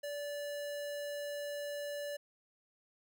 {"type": "tone", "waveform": "square", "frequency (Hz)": 580, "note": "D5", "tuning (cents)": -22, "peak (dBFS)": -39, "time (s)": [0.03, 2.17], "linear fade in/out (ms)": 10, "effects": []}